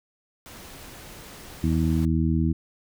pink noise, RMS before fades -43 dBFS, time 0.46-2.05 s, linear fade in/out 0 ms
harmonic tone, 80.3 Hz, E2, 45 cents flat, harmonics 1 / 2 / 3 / 4, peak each -24 / -24 / -26 / -28 dBFS, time 1.63-2.53 s, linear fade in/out 10 ms
effects none

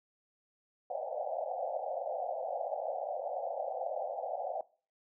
white band-pass noise, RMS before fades -37 dBFS, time 0.9-4.61 s, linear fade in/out 2 ms, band 520 to 790 Hz, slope 96 dB/octave, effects noise-tail reverb RT60 0.4 s tail -21 dB re dry

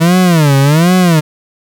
40% pulse tone with vibrato, 158.9 Hz, D#3, 37 cents sharp, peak -5 dBFS, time 0-1.21 s, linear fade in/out 20 ms, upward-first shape sine, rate 1.3 Hz, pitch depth 260 cents each way, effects none

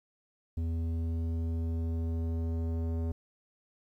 square tone with low-pass filter sweep, 82.41 Hz, E2, in tune, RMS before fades -32 dBFS, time 0.57-3.12 s, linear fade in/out 5 ms, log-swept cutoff 250 to 490 Hz, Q 0.84, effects 11-bit

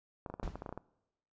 clicks, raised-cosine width 1 ms, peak -27 dBFS, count 12, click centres 0.262 / 0.3 / 0.34 / 0.398 / 0.43 / 0.477 / 0.556 / 0.621 / 0.662 / 0.692 / 0.726 / 0.776 s
brown noise with exponential decay, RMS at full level -37 dBFS, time 0.43-0.77 s, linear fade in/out 2 ms, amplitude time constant 72 ms
effects noise-tail reverb RT60 0.9 s tail -22 dB re dry + resampled to 16000 Hz

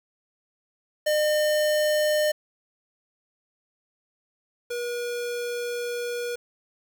square tone pair in turn, 606 / 481 Hz, D#5 / B4, -46 / -46 cents, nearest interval major third, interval 400 cents, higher first, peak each -21 / -28 dBFS, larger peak first, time 1.06-2.32 / 4.7-6.36 s, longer second, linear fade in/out 10 ms, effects 8-bit

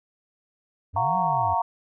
triangle linear two-way sweep, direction up then down, 81.5 to 189.1 to 81.5 Hz, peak -29 dBFS, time 0.93-1.55 s, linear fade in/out 20 ms, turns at 1.17 s
sine chord, Gb major seventh, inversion third, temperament just, 693.7 / 740 / 925 / 1110 Hz, F5 / Gb5 / Bb5 / Db6, -12 / 0 / -14 / +2 cents, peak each -28 / -28 / -23 / -29 dBFS, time 0.96-1.62 s, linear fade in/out 5 ms
effects none

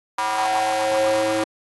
square tone with high-pass filter sweep, 108.2 Hz, A2, 29 cents flat, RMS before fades -21 dBFS, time 0.18-1.44 s, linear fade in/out 5 ms, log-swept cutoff 960 to 410 Hz, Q 4.5, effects AAC 32 kbps

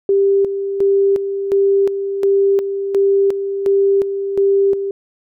sine tone with tremolo, 394.9 Hz, G4, 13 cents sharp, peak -10 dBFS, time 0.09-4.91 s, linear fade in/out 2 ms, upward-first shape square, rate 1.4 Hz, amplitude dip 60%, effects none

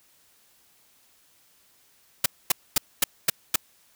white noise bursts, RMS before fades -19 dBFS, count 6, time 2.24-3.56 s, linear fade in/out 5 ms, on 20 ms, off 240 ms, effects white hiss -61 dBFS RMS until 3.95 s

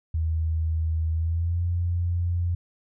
sine tone with pitch glide, 80.3 to 87.06 Hz, E2 to F2, -45 to -5 cents, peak -22 dBFS, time 0.14-2.55 s, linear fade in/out 5 ms, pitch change +140 cents, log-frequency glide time 1.12-1.63 s, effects none

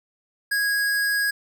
square tone, 1651 Hz, G#6, 11 cents flat, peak -21 dBFS, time 0.51-1.31 s, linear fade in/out 10 ms, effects none

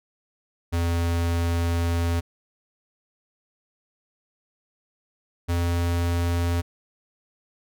square tone pair in turn, 85 / 86.04 Hz, F2 / F2, -46 / -25 cents, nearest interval unison, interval 21 cents, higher second, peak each -22 dBFS, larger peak neither, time 0.72-2.21 / 5.48-6.62 s, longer first, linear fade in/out 20 ms, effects none

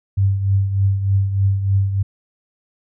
sine tone with tremolo, 98 Hz, G2, in tune, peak -11 dBFS, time 0.17-2.03 s, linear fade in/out 10 ms, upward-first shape triangle, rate 3.3 Hz, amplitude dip 65%, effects none

